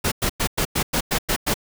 pink noise bursts, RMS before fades -21 dBFS, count 9, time 0.04-1.542 s, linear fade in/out 10 ms, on 78 ms, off 100 ms, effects none

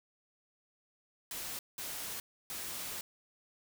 white noise bursts at uneven times, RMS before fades -41 dBFS, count 3, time 1.31-1.59 / 1.78-2.2 / 2.5-3.01 s, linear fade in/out 2 ms, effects none

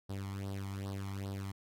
sawtooth tone with flanger, 98 Hz, G2, in tune, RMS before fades -40 dBFS, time 0.09-1.52 s, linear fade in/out 10 ms, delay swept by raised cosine 0.21 to 0.97 ms, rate 2.5 Hz, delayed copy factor +0.75, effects AAC 48 kbps

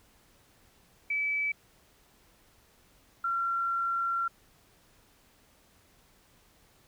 sine tone pair in turn, 2300 / 1367.6 Hz, D7 / F6, -37 / -37 cents, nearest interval major sixth, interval 900 cents, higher first, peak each -27 dBFS, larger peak neither, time 1.1-1.52 / 3.24-4.28 s, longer second, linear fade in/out 5 ms, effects pink hiss -63 dBFS RMS until 6.87 s

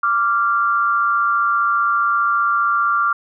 sine tone pair together, 1170.9 / 1386 Hz, D6 / F6, -6 / -14 cents, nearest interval minor third, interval 292 cents, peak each -17 dBFS, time 0.03-3.13 s, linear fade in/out 5 ms, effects none

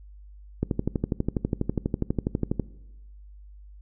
click train, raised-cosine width 3 ms, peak -11 dBFS, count 25, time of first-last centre 0.63-2.597 s, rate 12.2 Hz, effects noise-tail reverb RT60 1.0 s tail -20 dB re dry + added 50 Hz sine -44 dBFS peak until 3.81 s

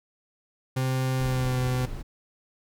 40% pulse tone with pitch glide, 130.2 to 126.86 Hz, C3 to B2, -8 to +47 cents, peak -23 dBFS, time 0.76-1.86 s, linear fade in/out 10 ms, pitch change -45 cents, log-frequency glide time 1.18-1.59 s
brown noise, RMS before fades -35 dBFS, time 1.19-2.03 s, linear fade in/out 20 ms
effects none

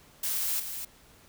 blue noise with echo, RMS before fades -30 dBFS, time 0.23-0.6 s, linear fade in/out 5 ms, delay 250 ms, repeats 1, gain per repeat -7 dB, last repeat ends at 0.85 s, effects pink hiss -57 dBFS RMS until 1.28 s

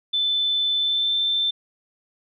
sine tone with pitch glide, 3520 to 3553 Hz, A7 to A7, 0 to +16 cents, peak -19 dBFS, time 0.13-1.51 s, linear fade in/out 10 ms, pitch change +16 cents, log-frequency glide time 0.77-1.16 s, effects none

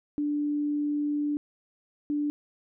sine tone pair in turn, 293.7 / 293.7 Hz, D4 / D4, 0 / 0 cents, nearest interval unison, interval 0 cents, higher neither, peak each -25 dBFS, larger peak neither, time 0.18-1.37 / 2.1-2.3 s, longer first, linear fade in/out 0 ms, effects none

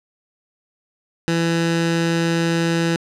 15% pulse tone with notch filter, 167 Hz, E3, 23 cents sharp, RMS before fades -19 dBFS, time 1.28-2.96 s, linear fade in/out 0 ms, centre 640 Hz, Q 1.7, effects low-pass 7000 Hz 12 dB/octave

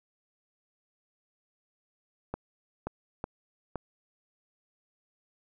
clicks, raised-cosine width 1 ms, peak -19 dBFS, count 4, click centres 2.34 / 2.87 / 3.241 / 3.757 s, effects none

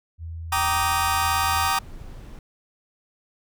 sine tone, 82.41 Hz, E2, in tune, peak -31 dBFS, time 0.18-1.71 s, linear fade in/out 50 ms
sawtooth chord, Eb major seventh, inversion first, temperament just, 777.8 / 933.4 / 1166.7 / 1244.5 Hz, G5 / Bb5 / D6 / Eb6, -14 / +2 / -12 / 0 cents, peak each -22 dBFS, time 0.52-1.79 s, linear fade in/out 5 ms
brown noise, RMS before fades -40 dBFS, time 0.56-2.39 s, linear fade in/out 2 ms
effects none

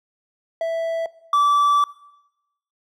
triangle tone pair in turn, 659.3 / 1158.5 Hz, E5 / D6, 0 / -24 cents, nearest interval minor seventh, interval 976 cents, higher second, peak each -18 / -12 dBFS, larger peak second, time 0.61-1.06 / 1.33-1.84 s, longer second, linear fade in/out 2 ms, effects noise-tail reverb RT60 0.9 s tail -20 dB re dry

